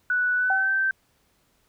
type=tone with pitch glide; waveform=sine; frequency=1480 to 1555.4 Hz; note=F#6 to G6; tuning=0 to -14 cents; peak=-20 dBFS; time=0.1-0.91 s; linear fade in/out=2 ms; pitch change=+86 cents; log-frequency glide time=0.36-0.71 s
type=tone with exponential decay; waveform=sine; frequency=772 Hz; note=G5; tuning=27 cents flat; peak=-21 dBFS; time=0.5-0.9 s; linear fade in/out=2 ms; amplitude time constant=86 ms
effects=pink hiss -66 dBFS RMS until 1.68 s